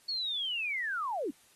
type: linear sweep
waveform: sine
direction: down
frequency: 4434 to 242.2 Hz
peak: -31 dBFS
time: 0.08-1.31 s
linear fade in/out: 10 ms
effects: white hiss -63 dBFS RMS until 1.55 s + AAC 32 kbps